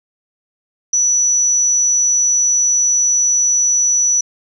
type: tone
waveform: sine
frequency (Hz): 5920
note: F#8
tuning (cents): 0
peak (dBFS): -11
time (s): 0.93-4.21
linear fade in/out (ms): 5
effects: 8-bit